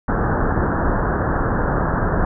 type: low-pass noise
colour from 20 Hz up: pink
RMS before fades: -19 dBFS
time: 0.08-2.25 s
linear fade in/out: 2 ms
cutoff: 1700 Hz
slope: 96 dB/octave
effects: none